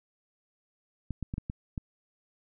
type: clicks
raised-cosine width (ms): 5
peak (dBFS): -21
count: 6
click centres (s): 1.107 / 1.227 / 1.339 / 1.381 / 1.499 / 1.778
effects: none